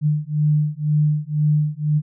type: beating tone pair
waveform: sine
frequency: 149.6 / 151.6 Hz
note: D3 / D#3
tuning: +32 / -45 cents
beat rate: 2 Hz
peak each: -19 dBFS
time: 0.01-2.02 s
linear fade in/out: 50 ms
effects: none